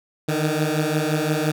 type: beating tone pair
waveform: 15% pulse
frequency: 151.4 / 157.2 Hz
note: D#3 / D#3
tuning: -47 / +18 cents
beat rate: 5.8 Hz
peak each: -16 / -17 dBFS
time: 0.28-1.52 s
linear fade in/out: 10 ms
effects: none